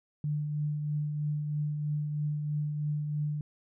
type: tone with tremolo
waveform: sine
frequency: 149.1 Hz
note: D3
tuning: 27 cents sharp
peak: -27 dBFS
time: 0.24-3.41 s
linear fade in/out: 2 ms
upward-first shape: triangle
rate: 3.1 Hz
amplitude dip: 40%
effects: none